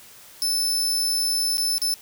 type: tone with dropouts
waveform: sawtooth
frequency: 5270 Hz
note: E8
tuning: 1 cent flat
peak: -18 dBFS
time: 0.42-1.94 s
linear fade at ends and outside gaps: 0 ms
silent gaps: 1.571-1.581 / 1.781-1.818 s
effects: white hiss -47 dBFS RMS until 2.01 s